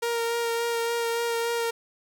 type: tone with vibrato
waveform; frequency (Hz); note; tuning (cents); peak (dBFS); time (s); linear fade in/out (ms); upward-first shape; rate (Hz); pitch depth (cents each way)
sawtooth; 466.2; A#4; 0; -21; 0.02-1.71; 10; sine; 3.5; 15
effects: none